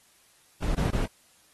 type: noise bursts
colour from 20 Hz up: brown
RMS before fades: -26 dBFS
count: 3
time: 0.62-1.06 s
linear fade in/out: 5 ms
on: 130 ms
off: 25 ms
effects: white hiss -61 dBFS RMS until 1.53 s + AAC 32 kbps